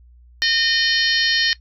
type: harmonic tone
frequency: 612 Hz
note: D#5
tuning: 29 cents flat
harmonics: 3 / 4 / 5 / 6 / 7 / 8 / 9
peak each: -20 / -30 / -23 / -28 / -21 / -28 / -26 dBFS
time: 0.42-1.53 s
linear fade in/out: 0 ms
effects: noise-tail reverb RT60 0.1 s tail -18 dB re dry + added 60 Hz sine -45 dBFS peak until 1.6 s